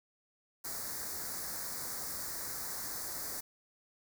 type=band-stop noise; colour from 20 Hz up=white; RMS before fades=-40 dBFS; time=0.64-3.41 s; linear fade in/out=10 ms; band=2000 to 4300 Hz; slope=48 dB/octave; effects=none